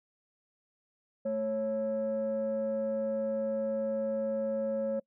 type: tone pair together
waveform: sine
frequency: 219.4 / 549 Hz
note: A3 / C#5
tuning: -5 / -17 cents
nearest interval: octave + major third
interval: 1588 cents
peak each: -34 / -28 dBFS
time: 1.25-5 s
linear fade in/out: 10 ms
effects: noise-tail reverb RT60 0.1 s tail -26 dB re dry + tanh soft clip ceiling -25 dBFS